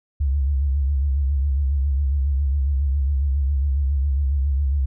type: tone with vibrato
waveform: sine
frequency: 69.3 Hz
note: C#2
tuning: in tune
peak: -17 dBFS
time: 0.2-4.86 s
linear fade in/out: 10 ms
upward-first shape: sine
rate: 7.3 Hz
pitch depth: 91 cents each way
effects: none